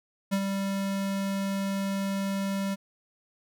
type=tone with ADSR envelope; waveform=square; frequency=196 Hz; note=G3; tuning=in tune; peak=-23 dBFS; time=0.31-2.76 s; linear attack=23 ms; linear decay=64 ms; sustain=-5 dB; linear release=28 ms; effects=none